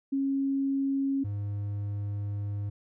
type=tone pair in turn; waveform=sine / triangle; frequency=273.4 / 102 Hz; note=C#4 / G#2; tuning=-24 / -31 cents; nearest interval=octave + perfect fourth; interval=1707 cents; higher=first; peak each=-25 / -28 dBFS; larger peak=first; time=0.12-1.24 / 1.24-2.7 s; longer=second; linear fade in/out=10 ms; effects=none